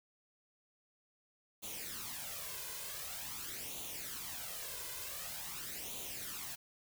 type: noise with flanger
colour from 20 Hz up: white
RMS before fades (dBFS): -44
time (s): 1.62-6.56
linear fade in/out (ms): 20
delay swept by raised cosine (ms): 0.29 to 1.99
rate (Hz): 0.46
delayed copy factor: +0.65
effects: none